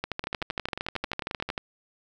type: two click trains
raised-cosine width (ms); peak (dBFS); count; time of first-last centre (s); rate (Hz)
0.3; -16 / -13; 15 / 21; 0.24-1.49 / 0.04-1.578; 11.2 / 13
effects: none